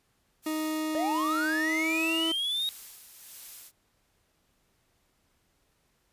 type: noise with tremolo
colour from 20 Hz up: blue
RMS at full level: -43 dBFS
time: 0.42-3.72 s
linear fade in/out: 50 ms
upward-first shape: sine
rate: 1.4 Hz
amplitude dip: 50%
type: tone with pitch glide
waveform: 40% pulse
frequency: 311.8 to 326 Hz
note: D#4 to E4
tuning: +4 to -19 cents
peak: -28 dBFS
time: 0.46-2.32 s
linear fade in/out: 5 ms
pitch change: +77 cents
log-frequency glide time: 1.49-2.12 s
type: linear sweep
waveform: triangle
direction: up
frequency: 587.3 to 3795 Hz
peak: -26 dBFS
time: 0.95-2.69 s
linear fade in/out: 0 ms
effects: pink hiss -71 dBFS RMS until 6.12 s + resampled to 32000 Hz